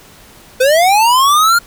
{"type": "linear sweep", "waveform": "square", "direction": "up", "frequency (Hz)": [493.9, 1422], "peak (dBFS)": -8, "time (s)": [0.6, 1.59], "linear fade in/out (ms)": 10, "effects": ["pink hiss -41 dBFS RMS until 1.66 s"]}